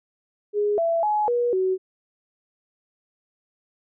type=tone with pitch steps; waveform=sine; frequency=414.3 / 668 / 844 / 481.8 / 375 Hz; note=G#4 / E5 / G#5 / B4 / F#4; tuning=-4 / +23 / +28 / -43 / +23 cents; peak=-19 dBFS; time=0.53-1.78 s; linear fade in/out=50 ms; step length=250 ms; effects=none